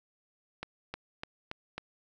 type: accelerating click train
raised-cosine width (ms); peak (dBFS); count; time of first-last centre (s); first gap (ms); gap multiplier
0.3; -21; 5; 0.63-1.78; 310; 0.95
effects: none